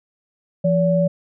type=tone pair together; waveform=sine; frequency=170.84 / 572 Hz; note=F3 / D5; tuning=-38 / -46 cents; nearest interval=octave + major sixth; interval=2092 cents; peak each=-17 dBFS; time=0.64-1.08 s; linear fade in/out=10 ms; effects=none